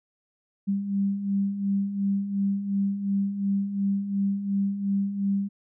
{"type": "beating tone pair", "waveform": "sine", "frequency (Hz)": [196, 198.8], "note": ["G3", "G3"], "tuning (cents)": [0, 25], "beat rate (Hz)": 2.8, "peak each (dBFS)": [-31, -24], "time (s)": [0.67, 5.49], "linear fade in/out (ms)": 20, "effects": []}